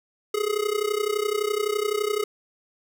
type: tone with amplitude modulation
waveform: square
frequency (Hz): 420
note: G#4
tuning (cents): +19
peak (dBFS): -20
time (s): 0.34-2.24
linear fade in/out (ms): 5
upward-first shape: sine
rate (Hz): 31.8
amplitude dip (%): 85
effects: none